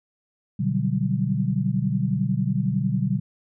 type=chord; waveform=sine; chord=G major seventh; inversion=first; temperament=equal; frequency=123.47 / 146.83 / 185 / 196 Hz; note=B2 / D3 / F#3 / G3; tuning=0 / 0 / 0 / 0 cents; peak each=-26 dBFS; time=0.59-3.2 s; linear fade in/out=10 ms; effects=none